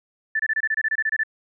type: tone bursts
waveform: sine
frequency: 1760 Hz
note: A6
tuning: in tune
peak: -19 dBFS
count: 13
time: 0.35-1.235 s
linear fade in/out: 5 ms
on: 45 ms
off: 25 ms
effects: none